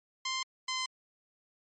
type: tone pair in turn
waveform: 10% pulse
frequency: 1046.5 / 1033.3 Hz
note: C6 / C6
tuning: 0 / -22 cents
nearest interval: unison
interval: 22 cents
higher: first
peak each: -23 dBFS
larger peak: neither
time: 0.25-0.43 / 0.68-0.86 s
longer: neither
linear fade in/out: 5 ms
effects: MP3 32 kbps